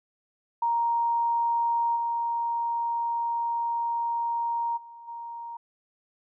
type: tone with level steps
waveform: sine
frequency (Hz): 935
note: A#5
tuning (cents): +5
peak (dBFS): -22 / -25 / -43 / -35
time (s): 0.62-5.57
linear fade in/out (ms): 5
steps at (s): 1.95 / 4.76 / 5.07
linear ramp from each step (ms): 20
effects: none